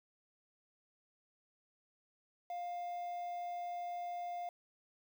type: tone with quantisation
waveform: triangle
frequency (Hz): 703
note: F5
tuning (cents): +11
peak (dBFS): -37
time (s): 2.5-4.49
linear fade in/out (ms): 2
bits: 10
effects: none